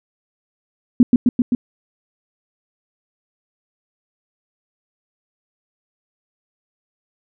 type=tone with echo; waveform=sine; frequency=244.6 Hz; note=B3; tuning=16 cents flat; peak=-5 dBFS; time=1-1.03 s; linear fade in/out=2 ms; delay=130 ms; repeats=4; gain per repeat=-2 dB; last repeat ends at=1.55 s; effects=none